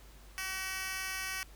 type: tone with high-pass filter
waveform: 10% pulse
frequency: 378.6 Hz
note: F#4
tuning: 40 cents sharp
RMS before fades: -38 dBFS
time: 0.38-1.43 s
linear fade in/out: 0 ms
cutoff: 1900 Hz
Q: 0.84
effects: added 50 Hz sine -53 dBFS peak until 1.55 s + pink hiss -59 dBFS RMS until 1.55 s

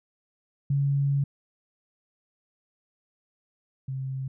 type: tone pair in turn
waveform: sine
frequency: 140.1 / 132.93 Hz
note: C#3 / C3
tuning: +19 / +28 cents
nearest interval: minor second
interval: 91 cents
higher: first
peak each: -21 / -29 dBFS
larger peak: first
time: 0.7-1.24 / 3.88-4.28 s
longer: first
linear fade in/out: 5 ms
effects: none

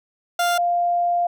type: tone pair in turn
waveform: 30% pulse / sine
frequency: 698.5 / 698.5 Hz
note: F5 / F5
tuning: 0 / 0 cents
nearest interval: unison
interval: 0 cents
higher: neither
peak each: -15 / -17 dBFS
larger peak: first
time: 0.39-0.58 / 0.58-1.27 s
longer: second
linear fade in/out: 5 ms
effects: none

